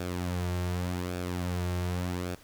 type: tone with flanger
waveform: sawtooth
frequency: 89.3 Hz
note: F2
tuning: 39 cents sharp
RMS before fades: -32 dBFS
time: 0-2.35 s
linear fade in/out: 5 ms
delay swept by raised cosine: 0.99 to 4.09 ms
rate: 0.86 Hz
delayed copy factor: -0.55
effects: pink hiss -56 dBFS RMS until 2.43 s